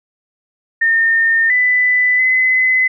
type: tone with pitch steps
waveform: sine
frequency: 1821 / 1995 / 2029 Hz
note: A#6 / B6 / B6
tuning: -41 / +17 / +46 cents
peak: -10 dBFS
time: 0.81-2.88 s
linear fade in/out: 10 ms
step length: 690 ms
effects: none